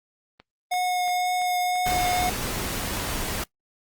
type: click train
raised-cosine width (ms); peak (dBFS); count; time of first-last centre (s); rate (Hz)
0.3; -28; 5; 0.4-1.756; 2.95
type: tone with vibrato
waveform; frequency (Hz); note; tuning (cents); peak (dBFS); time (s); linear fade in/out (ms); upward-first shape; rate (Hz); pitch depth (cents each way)
square; 724; F#5; -38; -23; 0.71-2.3; 10; triangle; 2; 10
type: noise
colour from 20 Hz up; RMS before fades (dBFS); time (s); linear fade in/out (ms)
pink; -29; 1.86-3.44; 5
effects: noise-tail reverb RT60 0.1 s tail -22 dB re dry + Opus 24 kbps